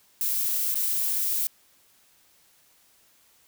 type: noise with dropouts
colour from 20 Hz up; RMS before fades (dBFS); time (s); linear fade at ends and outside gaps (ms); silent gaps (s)
violet; -26; 0.21-1.47; 0; 0.743-0.756
effects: white hiss -61 dBFS RMS until 3.47 s